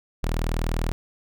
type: tone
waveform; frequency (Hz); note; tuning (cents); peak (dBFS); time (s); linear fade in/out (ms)
sawtooth; 40.08; E1; -48; -19; 0.23-0.92; 0
effects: none